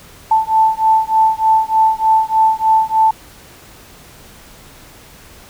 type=beating tone pair; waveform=sine; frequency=880 / 883.3 Hz; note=A5 / A5; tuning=0 / +6 cents; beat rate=3.3 Hz; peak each=-13 dBFS; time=0.31-3.11 s; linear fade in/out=5 ms; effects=pink hiss -41 dBFS RMS until 5.49 s